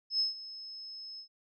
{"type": "tone with ADSR envelope", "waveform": "sine", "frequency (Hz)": 5190, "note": "E8", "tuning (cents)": -28, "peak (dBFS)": -25, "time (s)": [0.1, 1.28], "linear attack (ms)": 96, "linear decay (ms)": 140, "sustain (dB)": -17, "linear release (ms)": 91, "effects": []}